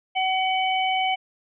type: harmonic tone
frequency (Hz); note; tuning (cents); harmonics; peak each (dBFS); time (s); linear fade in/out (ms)
754; F#5; +32; 1 / 3 / 4; -22 / -27 / -28; 0.15-1.16; 20
effects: none